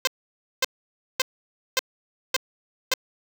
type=tone bursts; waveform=5% pulse; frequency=520 Hz; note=C5; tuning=11 cents flat; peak=-7 dBFS; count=6; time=0.05-2.938 s; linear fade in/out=2 ms; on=23 ms; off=550 ms; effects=none